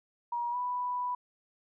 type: tone with pitch glide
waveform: sine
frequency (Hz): 953 to 987.7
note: A#5 to B5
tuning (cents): +38 to 0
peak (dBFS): -30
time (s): 0.32-1.15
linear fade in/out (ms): 5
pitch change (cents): +62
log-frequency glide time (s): 0.51-0.56
effects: none